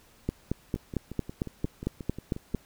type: two click trains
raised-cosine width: 3 ms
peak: -24 / -14 dBFS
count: 11 / 11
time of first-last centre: 0.76-2.543 / 0.29-2.547 s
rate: 5.61 / 4.43 Hz
effects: pink hiss -59 dBFS RMS until 2.65 s